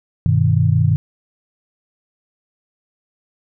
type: chord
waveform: sine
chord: G augmented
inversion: none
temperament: equal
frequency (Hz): 98 / 123.47 / 155.56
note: G2 / B2 / D#3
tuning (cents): 0 / 0 / 0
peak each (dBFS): -16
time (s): 0.26-0.96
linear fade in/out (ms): 0
effects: none